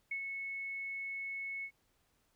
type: tone with ADSR envelope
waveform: sine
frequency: 2200 Hz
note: C#7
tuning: 14 cents flat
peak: -34 dBFS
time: 0.11-1.71 s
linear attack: 6 ms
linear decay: 84 ms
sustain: -4 dB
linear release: 71 ms
effects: pink hiss -75 dBFS RMS until 2.35 s